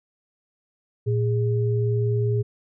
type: tone pair together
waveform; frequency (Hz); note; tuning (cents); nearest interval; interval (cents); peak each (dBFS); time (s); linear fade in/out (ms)
sine; 115.21 / 410; A#2 / G#4; -20 / -22; octave + minor seventh; 2198; -20 / -26; 1.06-2.43; 20
effects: none